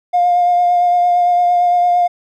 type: tone with vibrato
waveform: triangle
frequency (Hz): 708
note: F5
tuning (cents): +23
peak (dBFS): -6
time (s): 0.13-2.08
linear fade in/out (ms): 20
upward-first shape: triangle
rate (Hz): 8.8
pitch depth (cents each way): 20
effects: tanh soft clip ceiling -7 dBFS